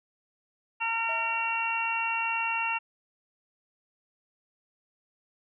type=harmonic tone; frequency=456.8 Hz; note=A#4; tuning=35 cents flat; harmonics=2 / 3 / 4 / 5 / 6; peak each=-31 / -36 / -41 / -39 / -29 dBFS; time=0.8-2.79 s; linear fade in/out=20 ms
type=tone with exponential decay; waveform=triangle; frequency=650 Hz; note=E5; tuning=24 cents flat; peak=-34 dBFS; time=1.09-1.88 s; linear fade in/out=1 ms; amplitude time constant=170 ms
effects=none